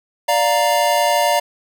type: chord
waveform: square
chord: Bb major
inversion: first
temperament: equal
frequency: 587.3 / 698.5 / 932.3 Hz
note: D5 / F5 / Bb5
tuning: 0 / 0 / 0 cents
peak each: -19 dBFS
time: 0.28-1.4 s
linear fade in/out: 10 ms
effects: none